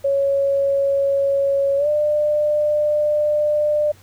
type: tone with pitch glide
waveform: sine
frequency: 554.4 to 597.6 Hz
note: C#5 to D5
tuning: 0 to +30 cents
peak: -15 dBFS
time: 0.04-3.92 s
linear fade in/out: 10 ms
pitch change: +130 cents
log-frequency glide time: 1.77-1.88 s
effects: added 95 Hz sine -47 dBFS peak until 4.02 s + pink hiss -51 dBFS RMS until 4.02 s